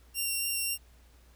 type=tone with vibrato; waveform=5% pulse; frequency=2760 Hz; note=F7; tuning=21 cents flat; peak=-21 dBFS; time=0.14-0.78 s; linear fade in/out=50 ms; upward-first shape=sine; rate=3.7 Hz; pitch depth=9 cents each way; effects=added 60 Hz sine -56 dBFS peak until 1.35 s + pink hiss -64 dBFS RMS until 1.35 s